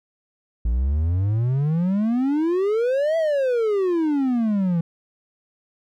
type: exponential two-way sweep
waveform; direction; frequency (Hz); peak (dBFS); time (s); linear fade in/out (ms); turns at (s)
triangle; up then down; 55 to 665 to 163.4; -16; 0.65-4.81; 5; 3.17
effects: none